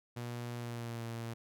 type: tone with pitch glide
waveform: sawtooth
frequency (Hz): 120 to 115.71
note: B2 to A#2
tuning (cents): -49 to -12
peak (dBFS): -35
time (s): 0.16-1.34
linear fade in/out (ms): 10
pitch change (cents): -63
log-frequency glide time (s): 0.55-1.03
effects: none